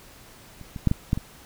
clicks, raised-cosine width 5 ms, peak -27 / -21 / -6 / -9 / -8 / -16 dBFS, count 6, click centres 0.613 / 0.762 / 0.873 / 0.914 / 1.131 / 1.175 s, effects pink hiss -49 dBFS RMS until 1.45 s

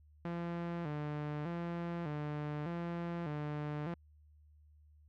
sawtooth tone with vibrato, 159.6 Hz, D#3, 44 cents sharp, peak -33 dBFS, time 0.25-3.94 s, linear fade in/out 0 ms, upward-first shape square, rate 0.83 Hz, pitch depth 120 cents each way, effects added 75 Hz sine -60 dBFS peak until 5.08 s + low-pass 2000 Hz 12 dB/octave

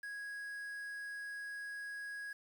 triangle tone with quantisation, 1658 Hz, G#6, 3 cents flat, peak -40 dBFS, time 0.03-2.33 s, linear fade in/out 5 ms, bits 10, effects none

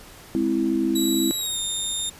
sine chord, Ab augmented, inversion none, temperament equal, 207.7 / 261.6 / 329.6 Hz, Ab3 / C4 / E4, 0 / 0 / 0 cents, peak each -27 / -24 / -22 dBFS, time 0.35-1.31 s, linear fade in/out 0 ms
20% pulse tone with pitch glide, 3891 to 3651 Hz, B7 to A#7, -27 to -37 cents, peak -19 dBFS, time 0.95-2.1 s, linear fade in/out 10 ms, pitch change -110 cents, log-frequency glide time 1.34-1.58 s
effects pink hiss -45 dBFS RMS until 2.19 s + resampled to 32000 Hz

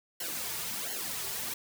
white noise with flanger, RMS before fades -36 dBFS, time 0.2-1.54 s, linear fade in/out 5 ms, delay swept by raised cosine 0.81 to 3.91 ms, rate 1.4 Hz, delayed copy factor -0.95, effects none

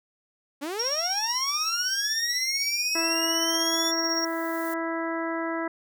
sawtooth linear sweep, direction up, 267.9 to 3520 Hz, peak -26 dBFS, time 0.61-3.92 s, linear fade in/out 20 ms
sine tone with tremolo, 5588 Hz, F8, in tune, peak -23 dBFS, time 0.79-4.25 s, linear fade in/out 5 ms, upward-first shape triangle, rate 16 Hz, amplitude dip 60%
violet noise with exponential growth, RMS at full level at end -39 dBFS, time 2.44-4.74 s, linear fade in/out 2 ms, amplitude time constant 500 ms
harmonic tone, 329.6 Hz, E4, in tune, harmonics 1 / 2 / 3 / 4 / 5 / 6, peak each -30 / -33 / -35 / -36 / -37 / -38 dBFS, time 2.95-5.68 s, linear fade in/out 5 ms
effects none

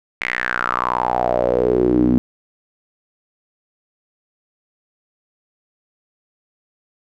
sawtooth tone with band-pass filter sweep, 61.4 Hz, B1, 9 cents flat, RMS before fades -18 dBFS, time 0.21-2.18 s, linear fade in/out 0 ms, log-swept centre 2200 to 250 Hz, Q 6.2, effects none

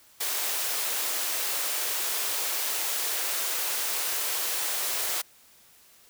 white high-pass noise, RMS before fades -29 dBFS, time 0.2-5.22 s, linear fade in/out 10 ms, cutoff 370 Hz, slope 24 dB/octave, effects white hiss -57 dBFS RMS until 6.09 s

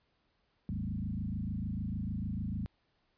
sine tone with frequency modulation, 143.9 Hz, D3, 35 cents flat, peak -33 dBFS, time 0.69-2.66 s, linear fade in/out 0 ms, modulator 26.7 Hz, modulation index 3.2, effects pink hiss -75 dBFS RMS until 3.17 s + resampled to 11025 Hz

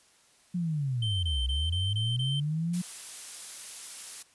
sine linear two-way sweep, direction down then up, 181.5 to 59.5 to 181.5 Hz, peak -27 dBFS, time 0.54-2.82 s, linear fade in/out 10 ms, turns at 1.43 s
triangle tone bursts, 3109 Hz, G7, 15 cents flat, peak -30 dBFS, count 6, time 1.02-2.4 s, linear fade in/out 5 ms, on 210 ms, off 24 ms
blue noise, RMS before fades -39 dBFS, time 2.73-4.23 s, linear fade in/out 10 ms
effects white hiss -62 dBFS RMS until 4.34 s + resampled to 24000 Hz

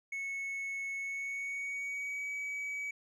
triangle tone with pitch glide, 2201 to 2276 Hz, C#7 to C#7, -13 to +45 cents, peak -34 dBFS, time 0.12-2.91 s, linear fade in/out 5 ms, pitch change +58 cents, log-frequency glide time 0.99-2.29 s, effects resampled to 24000 Hz

